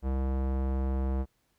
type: tone with low-pass filter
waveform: square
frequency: 66.1 Hz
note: C2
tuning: 18 cents sharp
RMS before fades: -29 dBFS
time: 0.02-1.26 s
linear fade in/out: 50 ms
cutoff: 860 Hz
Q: 0.81
effects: pink hiss -73 dBFS RMS until 1.58 s